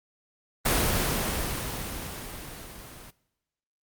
pink noise with level ramp, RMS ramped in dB -22 to -46 dBFS, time 0.65-3.11 s, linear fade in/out 10 ms, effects noise-tail reverb RT60 0.9 s tail -21 dB re dry + Opus 24 kbps

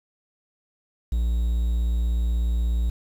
triangle tone, 58.27 Hz, A#1, in tune, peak -18 dBFS, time 1.12-2.9 s, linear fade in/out 5 ms, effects 8-bit

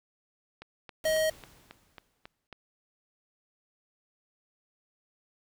click train, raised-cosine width 0.3 ms, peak -28 dBFS, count 8, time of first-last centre 0.62-2.527 s, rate 3.67 Hz
pink noise with exponential decay, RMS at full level -44 dBFS, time 1.04-2.47 s, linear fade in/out 1 ms, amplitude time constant 310 ms
square tone, 630 Hz, D#5, 21 cents sharp, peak -25 dBFS, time 1.05-1.3 s, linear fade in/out 5 ms
effects none

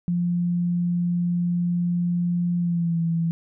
sine tone with pitch glide, 174.61 to 166.34 Hz, F3 to E3, 0 to +16 cents, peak -20 dBFS, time 0.08-3.31 s, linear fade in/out 0 ms, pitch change -84 cents, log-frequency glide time 2.58-3 s, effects none

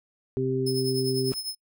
harmonic tone, 130.81 Hz, C3, in tune, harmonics 1 / 2 / 3, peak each -29 / -30 / -26 dBFS, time 0.37-1.32 s, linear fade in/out 0 ms
sawtooth tone with tremolo, 5190 Hz, E8, 28 cents flat, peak -25 dBFS, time 0.66-1.55 s, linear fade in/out 10 ms, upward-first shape triangle, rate 10 Hz, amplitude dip 80%
pink noise with exponential growth, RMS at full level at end -38 dBFS, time 1.25-1.34 s, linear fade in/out 2 ms, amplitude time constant 18 ms
effects noise-tail reverb RT60 0.1 s tail -26 dB re dry

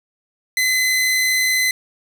sawtooth tone, 2033 Hz, B6, 50 cents sharp, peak -12 dBFS, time 0.57-1.71 s, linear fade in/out 2 ms, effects none

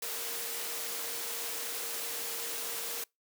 sine tone in noise, 466.5 Hz, A#4, 1 cent sharp, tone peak -48 dBFS, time 0.02-3.04 s, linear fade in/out 5 ms, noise white, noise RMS -37 dBFS, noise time 0.02-3.04 s, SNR -14 dB, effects noise-tail reverb RT60 0.2 s tail -26 dB re dry + high-pass 300 Hz 12 dB/octave

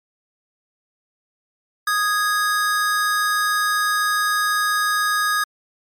square tone pair together, 1242 / 1657.9 Hz, D#6 / G#6, -3 / -3 cents, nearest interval perfect fourth, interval 500 cents, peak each -21 dBFS, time 1.87-5.44 s, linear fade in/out 5 ms, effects MP3 64 kbps

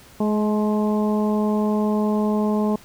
harmonic tone with a mistuned harmonic, 211.3 Hz, G#3, 30 cents sharp, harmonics 1 / 2 / 3 / 4 / 5, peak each -19 / -25 / -29 / -31 / -33 dBFS, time 0.2-2.76 s, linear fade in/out 5 ms, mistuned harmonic 4, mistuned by +20 cents, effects pink hiss -48 dBFS RMS until 2.84 s

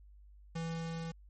square tone with level ramp, 164.81 Hz, E3, in tune, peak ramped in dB -36 to -39 dBFS, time 0.55-1.12 s, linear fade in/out 10 ms, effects added 50 Hz sine -54 dBFS peak until 1.29 s + MP3 32 kbps

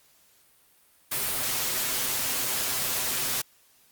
white noise with comb filter, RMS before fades -28 dBFS, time 1.11-3.42 s, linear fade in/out 10 ms, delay 7.9 ms, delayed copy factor +0.5, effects white hiss -61 dBFS RMS until 3.91 s + Opus 48 kbps

